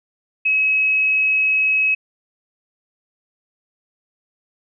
sine tone, 2561 Hz, D#7, 49 cents sharp, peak -14 dBFS, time 0.45-1.95 s, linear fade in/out 10 ms, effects none

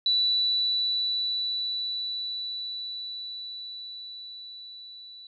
sine tone with level ramp, 3957 Hz, B7, 3 cents sharp, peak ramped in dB -20 to -43 dBFS, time 0.06-5.27 s, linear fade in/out 2 ms, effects none

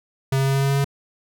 square tone with pitch steps, 134.7 / 135.48 / 136.27 / 137.05 / 137.85 / 138.65 / 139.45 Hz, C#3 / C#3 / C#3 / C#3 / C#3 / C#3 / C#3, -49 / -39 / -29 / -19 / -9 / +1 / +11 cents, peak -18 dBFS, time 0.32-0.845 s, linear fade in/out 5 ms, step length 75 ms, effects none

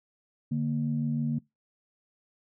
sine tone pair together, 146.83 / 233.1 Hz, D3 / A#3, 0 / 0 cents, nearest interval minor sixth, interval 800 cents, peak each -28 dBFS, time 0.51-1.39 s, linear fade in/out 10 ms, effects noise-tail reverb RT60 0.2 s tail -23 dB re dry + tanh soft clip ceiling -18 dBFS

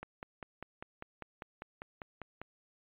click train, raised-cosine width 0.5 ms, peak -27 dBFS, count 13, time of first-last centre 0.03-2.416 s, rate 5.03 Hz, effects resampled to 8000 Hz

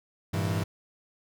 40% pulse chord, E diminished, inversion first, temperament equal with one note detuned, 100.17 / 116.54 / 164.81 Hz, G2 / Bb2 / E3, +38 / 0 / 0 cents, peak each -28 / -34 / -30 dBFS, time 0.33-0.64 s, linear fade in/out 10 ms, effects none

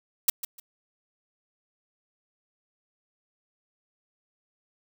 blue noise with echo, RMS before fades -19 dBFS, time 0.28-0.3 s, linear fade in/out 5 ms, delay 150 ms, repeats 2, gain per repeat -13 dB, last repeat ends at 0.6 s, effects none

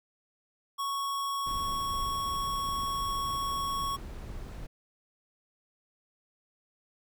square tone, 1108.7 Hz, C#6, in tune, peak -31 dBFS, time 0.78-3.97 s, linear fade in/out 20 ms
brown noise, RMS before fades -40 dBFS, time 1.46-4.67 s, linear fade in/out 10 ms
clicks, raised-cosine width 3 ms, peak -32 dBFS, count 3, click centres 2.689 / 2.835 / 4.301 s
effects none

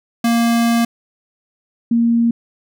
square / sine tone pair in turn, 233.1 / 233.1 Hz, A#3 / A#3, 0 / 0 cents, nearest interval unison, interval 0 cents, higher neither, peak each -13 / -11 dBFS, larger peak second, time 0.24-0.85 / 1.91-2.31 s, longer first, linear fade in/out 5 ms, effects none

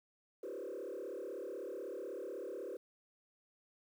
sine tone with frequency modulation, 440 Hz, A4, in tune, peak -39 dBFS, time 0.43-2.77 s, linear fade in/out 5 ms, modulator 36.1 Hz, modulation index 2.7, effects tanh soft clip ceiling -39 dBFS + 11-bit

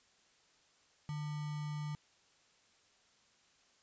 sine tone with sample-and-hold, 150 Hz, D3, 37 cents sharp, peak -37 dBFS, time 1.09-1.95 s, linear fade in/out 0 ms, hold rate 1050 Hz, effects white hiss -69 dBFS RMS until 3.82 s + resampled to 16000 Hz

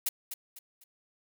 blue noise with echo, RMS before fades -29 dBFS, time 0.06-0.09 s, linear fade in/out 5 ms, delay 250 ms, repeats 3, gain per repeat -9 dB, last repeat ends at 0.84 s, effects none

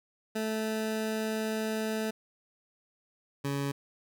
20% pulse tone pair in turn, 218.8 / 140.18 Hz, A3 / C#3, -9 / +20 cents, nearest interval minor sixth, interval 771 cents, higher first, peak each -25 / -25 dBFS, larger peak neither, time 0.35-2.11 / 3.44-3.72 s, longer first, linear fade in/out 10 ms, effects none

